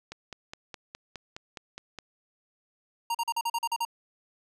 click train, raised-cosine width 0.2 ms, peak -22 dBFS, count 10, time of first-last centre 0.12-1.987 s, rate 4.82 Hz
square tone bursts, 932.3 Hz, A#5, in tune, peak -27 dBFS, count 9, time 3.1-3.851 s, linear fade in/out 5 ms, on 47 ms, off 41 ms
effects resampled to 32000 Hz

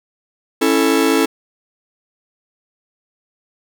45% pulse chord, A major, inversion first, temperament just, 275 / 330 / 440 Hz, C#4 / E4 / A4, -14 / +2 / 0 cents, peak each -17 dBFS, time 0.61-1.26 s, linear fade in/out 10 ms, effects none

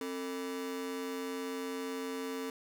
45% pulse ring-modulated tone, 357.7 Hz, F4, 41 cents sharp, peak -33 dBFS, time 0.01-2.5 s, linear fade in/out 2 ms, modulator 91.1 Hz, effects none

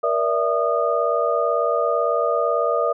sine tone cluster, 472.8 / 581 / 659 / 1226 Hz, A#4 / D5 / E5 / D#6, +24 / -19 / -1 / -26 cents, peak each -23 dBFS, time 0.03-2.93 s, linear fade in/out 10 ms, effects none

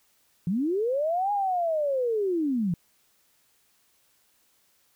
sine linear two-way sweep, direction up then down, 160.7 to 830.6 to 160.7 Hz, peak -23 dBFS, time 0.47-2.74 s, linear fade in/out 2 ms, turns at 1.32 s, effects white hiss -66 dBFS RMS until 4.95 s

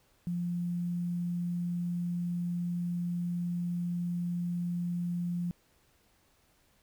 sine tone with quantisation, 174.61 Hz, F3, in tune, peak -30 dBFS, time 0.27-5.51 s, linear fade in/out 0 ms, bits 10, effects pink hiss -68 dBFS RMS until 6.82 s

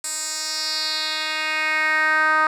10% pulse tone with band-pass filter sweep, 311.1 Hz, D#4, in tune, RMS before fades -22 dBFS, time 0.04-2.47 s, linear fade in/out 2 ms, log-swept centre 8200 to 1300 Hz, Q 3, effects none

